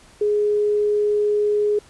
sine tone, 416.9 Hz, G#4, 7 cents sharp, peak -16 dBFS, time 0.21-1.79 s, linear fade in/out 5 ms, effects pink hiss -50 dBFS RMS until 1.89 s + resampled to 24000 Hz

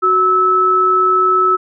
sine tone pair together, 371.5 / 1302.6 Hz, F#4 / E6, +7 / -21 cents, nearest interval octave + minor seventh, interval 2172 cents, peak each -17 / -10 dBFS, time 0.02-1.57 s, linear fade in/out 20 ms, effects none

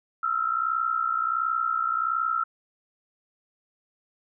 sine tone pair together, 1303 / 1364.4 Hz, E6 / F6, -20 / -41 cents, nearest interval minor second, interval 79 cents, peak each -26 dBFS, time 0.23-2.44 s, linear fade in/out 5 ms, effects none

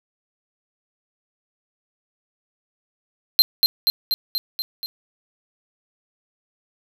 square tone with echo, 4146 Hz, C8, 17 cents flat, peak -9 dBFS, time 3.39-3.42 s, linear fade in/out 0 ms, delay 240 ms, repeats 6, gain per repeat -3 dB, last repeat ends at 4.86 s, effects none

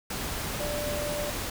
sine tone in noise, 589 Hz, D5, 5 cents sharp, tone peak -31 dBFS, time 0.6-1.3 s, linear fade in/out 5 ms, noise pink, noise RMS -33 dBFS, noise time 0.1-1.5 s, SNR -1 dB, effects none

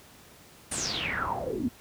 pink noise with low-pass filter sweep, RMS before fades -31 dBFS, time 0.71-1.69 s, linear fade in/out 10 ms, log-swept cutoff 9700 to 220 Hz, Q 9.8, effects pink hiss -53 dBFS RMS until 1.8 s + high-pass 60 Hz 12 dB/octave

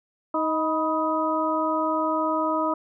harmonic tone with a mistuned harmonic, 314 Hz, D#4, 16 cents sharp, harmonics 1 / 2 / 3 / 4, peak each -27 / -27 / -27 / -27 dBFS, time 0.34-2.74 s, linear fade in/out 5 ms, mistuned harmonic 3, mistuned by +68 cents, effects none

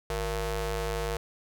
sawtooth ring-modulated tone, 207.7 Hz, G#3, in tune, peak -22 dBFS, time 0.1-1.17 s, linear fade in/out 2 ms, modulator 261 Hz, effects none

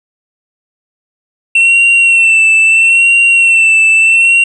triangle tone with vibrato, 2700 Hz, E7, 41 cents sharp, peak -3 dBFS, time 1.55-4.44 s, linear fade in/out 5 ms, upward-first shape sine, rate 0.76 Hz, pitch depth 37 cents each way, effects resampled to 24000 Hz

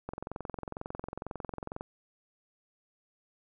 click train, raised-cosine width 1 ms, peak -23 dBFS, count 39, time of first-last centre 0.09-1.809 s, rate 22.1 Hz, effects none

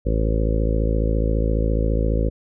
harmonic tone, 54.6 Hz, A1, 13 cents flat, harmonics 1 / 2 / 3 / 4 / 5 / 6 / 7 / 8 / 9 / 10, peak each -19 / -26 / -29 / -31 / -30 / -33 / -32 / -34 / -29 / -32 dBFS, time 0.05-2.3 s, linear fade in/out 20 ms, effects none

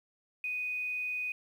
sine tone with quantisation, 2489 Hz, D#7, in tune, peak -32 dBFS, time 0.44-1.32 s, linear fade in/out 2 ms, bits 10, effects none

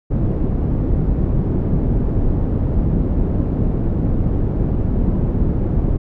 pink low-pass noise, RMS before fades -17 dBFS, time 0.1-5.98 s, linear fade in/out 20 ms, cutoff 290 Hz, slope 12 dB/octave, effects none

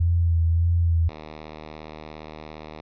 sine tone with vibrato, 84.1 Hz, E2, 35 cents sharp, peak -17 dBFS, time 0-1.09 s, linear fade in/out 10 ms, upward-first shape sine, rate 1.7 Hz, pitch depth 31 cents each way
5% pulse tone, 77.3 Hz, D#2, 11 cents flat, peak -26 dBFS, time 1.08-2.81 s, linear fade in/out 5 ms
effects resampled to 11025 Hz

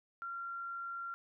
sine tone, 1377 Hz, F6, 25 cents flat, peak -39 dBFS, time 0.22-1.14 s, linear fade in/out 0 ms, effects none

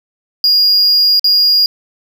triangle tone with dropouts, 4851 Hz, D#8, 45 cents flat, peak -6 dBFS, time 0.44-1.66 s, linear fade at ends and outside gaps 1 ms, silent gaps 1.195-1.243 s, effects none

